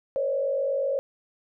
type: tone with frequency modulation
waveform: sine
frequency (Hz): 549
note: C#5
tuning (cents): -17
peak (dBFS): -23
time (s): 0.16-0.99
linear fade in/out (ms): 0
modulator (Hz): 48.1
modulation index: 0.88
effects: none